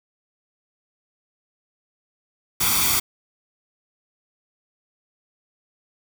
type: noise with comb filter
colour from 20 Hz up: white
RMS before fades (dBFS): -20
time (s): 2.6-3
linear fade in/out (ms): 10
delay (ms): 0.87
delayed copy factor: +0.7
effects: none